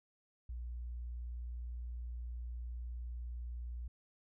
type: tone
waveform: sine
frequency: 59.8 Hz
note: A#1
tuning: 45 cents sharp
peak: -40 dBFS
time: 0.49-3.88 s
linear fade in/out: 5 ms
effects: none